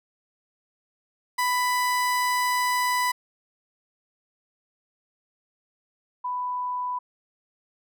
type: tone pair in turn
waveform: 30% pulse / sine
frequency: 993 / 993 Hz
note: B5 / B5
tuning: +9 / +9 cents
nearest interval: unison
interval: 0 cents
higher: neither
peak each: -19 / -26 dBFS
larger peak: first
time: 1.38-3.12 / 6.24-6.99 s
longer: first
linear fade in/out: 10 ms
effects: none